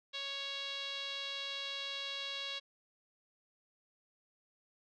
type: tone with low-pass filter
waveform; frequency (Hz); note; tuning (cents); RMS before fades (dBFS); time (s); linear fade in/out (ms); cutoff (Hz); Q
5% pulse; 554.4; C#5; 0; -41; 0.13-2.6; 20; 3700; 3.8
effects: none